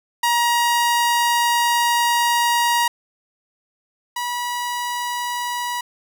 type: tone pair in turn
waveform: sawtooth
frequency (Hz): 949 / 970.6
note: A#5 / B5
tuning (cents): +31 / -30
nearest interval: unison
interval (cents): 39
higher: second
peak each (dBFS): -12 / -19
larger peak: first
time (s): 0.23-2.88 / 4.16-5.81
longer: first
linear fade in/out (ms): 5
effects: none